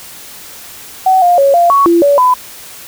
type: tone with pitch steps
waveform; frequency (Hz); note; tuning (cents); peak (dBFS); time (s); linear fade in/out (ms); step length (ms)
sine; 754 / 706 / 554 / 692 / 1116 / 340.4 / 570 / 1003; F#5 / F5 / C#5 / F5 / C#6 / F4 / C#5 / B5; +32 / +19 / -1 / -16 / +11 / -44 / +48 / +26; -5; 1.06-2.34; 5; 160
effects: white hiss -32 dBFS RMS until 2.87 s